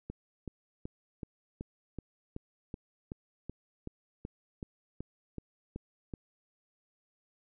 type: click train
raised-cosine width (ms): 3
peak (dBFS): -26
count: 17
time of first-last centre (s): 0.1-6.138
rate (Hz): 2.65
effects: none